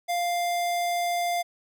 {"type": "tone", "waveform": "square", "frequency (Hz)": 698.5, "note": "F5", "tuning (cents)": 0, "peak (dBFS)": -25, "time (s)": [0.08, 1.43], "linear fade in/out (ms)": 20, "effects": []}